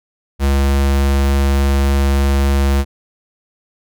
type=tone; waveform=square; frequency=69.1 Hz; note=C#2; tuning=5 cents flat; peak=-12 dBFS; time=0.39-2.85 s; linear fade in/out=50 ms; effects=none